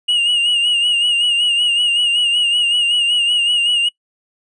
triangle tone with vibrato, 2859 Hz, F7, 40 cents sharp, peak -11 dBFS, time 0.08-3.89 s, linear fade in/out 10 ms, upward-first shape sine, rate 5.3 Hz, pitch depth 50 cents each way, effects noise-tail reverb RT60 0.1 s tail -22 dB re dry + resampled to 22050 Hz

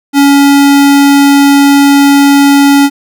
square tone, 281.2 Hz, C#4, 25 cents sharp, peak -3 dBFS, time 0.13-2.9 s, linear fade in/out 50 ms, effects none

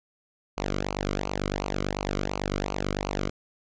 sawtooth tone with flanger, 49 Hz, G1, in tune, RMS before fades -30 dBFS, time 0.57-3.3 s, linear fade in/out 10 ms, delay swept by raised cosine 0.55 to 1.17 ms, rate 2.8 Hz, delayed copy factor -0.85, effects resampled to 16000 Hz

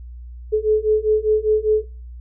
sine beating tone pair, 427.4 / 432.4 Hz, G#4 / A4, +50 / -30 cents, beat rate 5 Hz, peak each -18 dBFS, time 0.52-1.84 s, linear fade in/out 20 ms, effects noise-tail reverb RT60 0.4 s tail -20 dB re dry + added 60 Hz sine -33 dBFS peak until 2.2 s

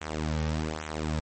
sawtooth tone with flanger, 77.78 Hz, D#2, in tune, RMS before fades -31 dBFS, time 0.01-1.2 s, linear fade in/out 5 ms, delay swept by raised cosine 0.2 to 3 ms, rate 1.2 Hz, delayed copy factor -0.8, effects MP3 32 kbps

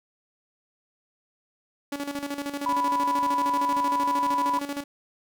sawtooth tone with tremolo, 284.1 Hz, C#4, 43 cents sharp, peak -24 dBFS, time 1.92-4.84 s, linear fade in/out 5 ms, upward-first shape square, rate 13 Hz, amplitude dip 65%
sine tone, 987.8 Hz, B5, in tune, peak -22 dBFS, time 2.66-4.59 s, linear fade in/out 2 ms
effects none

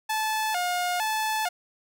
sawtooth tone with vibrato, 788 Hz, G5, 9 cents sharp, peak -21 dBFS, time 0.09-1.49 s, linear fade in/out 10 ms, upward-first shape square, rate 1.1 Hz, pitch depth 170 cents each way, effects none

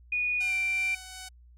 sine tone with pitch glide, 2461 to 2357 Hz, D#7 to D7, -20 to +6 cents, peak -25 dBFS, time 0.12-0.95 s, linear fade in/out 5 ms, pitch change -74 cents, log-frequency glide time 0.39-0.53 s
5% pulse tone with tremolo, 748 Hz, F#5, 19 cents sharp, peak -28 dBFS, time 0.4-1.29 s, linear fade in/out 10 ms, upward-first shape sine, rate 2.7 Hz, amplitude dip 30%
effects added 60 Hz sine -51 dBFS peak until 1.57 s + MP3 64 kbps

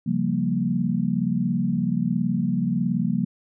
sine chord, G half-diminished seventh, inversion second, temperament equal with one note detuned, 136.53 / 174.61 / 196 / 233.1 Hz, Db3 / F3 / G3 / Bb3, -26 / 0 / 0 / 0 cents, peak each -29 / -25 / -26 / -25 dBFS, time 0.06-3.25 s, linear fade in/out 10 ms, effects none

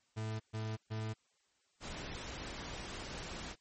40% pulse tone bursts, 109.5 Hz, A2, 8 cents flat, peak -36 dBFS, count 3, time 0.16-1.14 s, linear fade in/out 20 ms, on 240 ms, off 130 ms
pink noise, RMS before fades -44 dBFS, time 1.8-3.56 s, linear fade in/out 50 ms
effects white hiss -75 dBFS RMS until 3.6 s + MP3 32 kbps

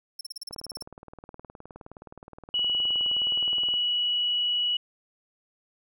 sawtooth tone bursts, 5380 Hz, E8, 34 cents sharp, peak -31 dBFS, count 12, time 0.19-0.826 s, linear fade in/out 5 ms, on 20 ms, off 36 ms
click train, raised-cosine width 1 ms, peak -29 dBFS, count 63, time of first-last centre 0.51-3.739 s, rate 19.2 Hz
sine tone, 2932 Hz, F#7, 16 cents flat, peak -23 dBFS, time 2.54-4.77 s, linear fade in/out 5 ms
effects none

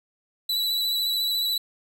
45% pulse tone with vibrato, 3951 Hz, B7, in tune, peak -22 dBFS, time 0.49-1.58 s, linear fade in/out 5 ms, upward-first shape triangle, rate 14 Hz, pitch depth 27 cents each way, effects none

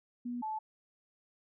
sine tone pair in turn, 242.9 / 868.6 Hz, B3 / A5, -29 / -23 cents, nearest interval octave + minor seventh, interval 2206 cents, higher second, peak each -35 / -34 dBFS, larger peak second, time 0.25-0.42 / 0.42-0.59 s, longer neither, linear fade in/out 10 ms, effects none

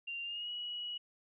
sine tone with pitch glide, 2778 to 2918 Hz, F7 to F#7, -10 to -25 cents, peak -38 dBFS, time 0.07-0.98 s, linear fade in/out 10 ms, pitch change +85 cents, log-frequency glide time 0.23-0.5 s, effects none

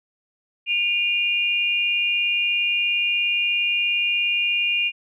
sine tone pair together, 2437 / 2800 Hz, D#7 / F7, -37 / +4 cents, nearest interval major second, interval 241 cents, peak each -21 / -22 dBFS, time 0.66-4.92 s, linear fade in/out 50 ms, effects none

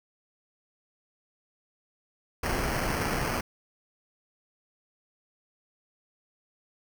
pink noise with sample-and-hold, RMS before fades -29 dBFS, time 2.43-3.41 s, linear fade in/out 5 ms, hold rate 3675 Hz, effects none

